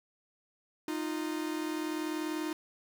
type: tone pair together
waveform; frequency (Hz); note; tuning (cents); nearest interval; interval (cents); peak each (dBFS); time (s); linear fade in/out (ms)
45% pulse; 308.9 / 349.2; D#4 / F4; -12 / 0; major second; 212; -34 / -38; 0.88-2.53; 2
effects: none